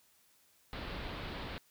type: low-pass noise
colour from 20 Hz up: pink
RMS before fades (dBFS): -42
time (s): 0.73-1.58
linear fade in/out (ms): 0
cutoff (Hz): 4400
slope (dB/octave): 48
effects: white hiss -68 dBFS RMS until 1.7 s